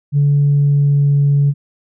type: tone with pitch glide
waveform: sine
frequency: 143.5 to 142.34 Hz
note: D3 to C#3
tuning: -40 to +46 cents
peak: -8 dBFS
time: 0.12-1.54 s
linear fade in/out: 50 ms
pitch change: -14 cents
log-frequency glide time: 0.43-1.19 s
effects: tanh soft clip ceiling -6 dBFS